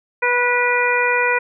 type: harmonic tone with a mistuned harmonic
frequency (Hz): 489.4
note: B4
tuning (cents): -16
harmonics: 1 / 2 / 3 / 4 / 5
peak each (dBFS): -21 / -21 / -21 / -21 / -21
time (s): 0.22-1.39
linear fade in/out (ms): 10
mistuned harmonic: 5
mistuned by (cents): -20
effects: none